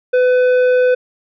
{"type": "tone with tanh clipping", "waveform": "triangle", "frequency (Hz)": 502, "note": "B4", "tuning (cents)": 28, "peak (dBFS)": -11, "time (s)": [0.13, 0.95], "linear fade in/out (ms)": 10, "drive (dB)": 13, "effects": []}